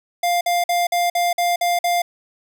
square tone bursts, 700 Hz, F5, 4 cents sharp, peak -17 dBFS, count 8, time 0.23-2.02 s, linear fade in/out 5 ms, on 180 ms, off 50 ms, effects none

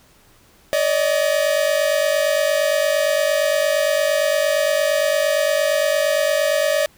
45% pulse tone pair together, 573.6 / 622.3 Hz, D5 / D#5, -41 / 0 cents, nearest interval minor second, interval 141 cents, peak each -19 dBFS, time 0.73-6.86 s, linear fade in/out 0 ms, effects pink hiss -53 dBFS RMS until 6.97 s

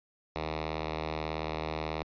5% pulse tone with notch filter, 78.4 Hz, D#2, 14 cents sharp, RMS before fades -35 dBFS, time 0.36-2.03 s, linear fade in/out 0 ms, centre 230 Hz, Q 1.9, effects resampled to 11025 Hz

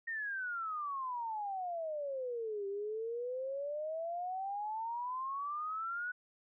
sine exponential two-way sweep, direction down then up, 1864.7 to 392 to 1487 Hz, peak -36 dBFS, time 0.07-6.12 s, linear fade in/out 10 ms, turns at 2.67 s, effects none

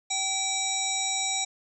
harmonic tone with a mistuned harmonic, 771 Hz, G5, 29 cents flat, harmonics 1 / 3 / 5 / 7 / 9 / 10, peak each -34 / -35 / -31 / -34 / -33 / -32 dBFS, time 0.1-1.45 s, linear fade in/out 10 ms, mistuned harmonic 7, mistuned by +88 cents, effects none

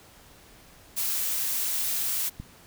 blue noise, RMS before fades -28 dBFS, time 0.96-2.3 s, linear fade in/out 20 ms
click, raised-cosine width 5 ms, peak -24 dBFS, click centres 2.4 s
effects pink hiss -53 dBFS RMS until 2.66 s

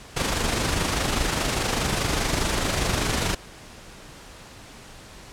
pink noise with amplitude modulation, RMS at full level -22 dBFS, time 0.16-3.35 s, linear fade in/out 10 ms, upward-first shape sine, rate 24.9 Hz, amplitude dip 45%, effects pink hiss -44 dBFS RMS until 5.32 s + low-pass 9000 Hz 12 dB/octave

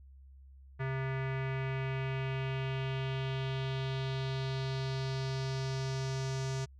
square tone with low-pass filter sweep, 133.1 Hz, C3, 30 cents sharp, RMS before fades -35 dBFS, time 0.79-6.66 s, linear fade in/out 20 ms, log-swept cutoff 1900 to 6400 Hz, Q 2.6, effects added 67 Hz sine -52 dBFS peak until 6.79 s

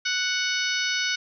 harmonic tone, 740 Hz, F#5, in tune, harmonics 2 / 3 / 4 / 5 / 6 / 7 / 8, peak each -28 / -30 / -31 / -32 / -33 / -33 / -34 dBFS, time 0.05-1.16 s, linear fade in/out 10 ms, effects none

